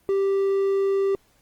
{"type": "tone", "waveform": "triangle", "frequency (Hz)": 392, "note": "G4", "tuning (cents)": 0, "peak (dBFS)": -17, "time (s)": [0.09, 1.15], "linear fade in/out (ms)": 0, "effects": ["pink hiss -62 dBFS RMS until 1.41 s", "Opus 24 kbps"]}